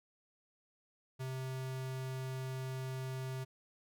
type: tone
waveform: square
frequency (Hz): 130.81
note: C3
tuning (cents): 0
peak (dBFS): -39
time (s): 1.19-3.45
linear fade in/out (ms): 20
effects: none